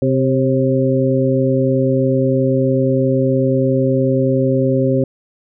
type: harmonic tone with a mistuned harmonic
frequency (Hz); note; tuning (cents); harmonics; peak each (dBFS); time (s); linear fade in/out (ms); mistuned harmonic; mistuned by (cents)
130.81; C3; 0; 1 / 2 / 3 / 4; -17 / -17 / -19 / -18; 0.02-5.04; 2; 4; +40
effects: none